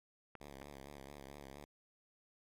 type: clicks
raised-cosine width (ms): 0.5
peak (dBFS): -34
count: 2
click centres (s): 0.353 / 0.618
type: tone with vibrato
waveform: 5% pulse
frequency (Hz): 70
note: C#2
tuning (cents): +18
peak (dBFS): -39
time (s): 0.4-1.65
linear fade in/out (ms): 10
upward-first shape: sine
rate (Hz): 4.4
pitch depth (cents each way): 75
effects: MP3 96 kbps